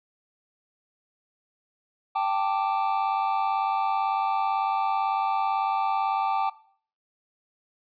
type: chord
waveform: triangle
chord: G suspended second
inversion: none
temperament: just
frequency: 784 / 882 / 1176 Hz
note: G5 / A5 / D6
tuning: 0 / +4 / +2 cents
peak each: -24 / -26 / -28 dBFS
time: 2.15-6.5 s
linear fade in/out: 10 ms
effects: noise-tail reverb RT60 0.5 s tail -18 dB re dry + resampled to 11025 Hz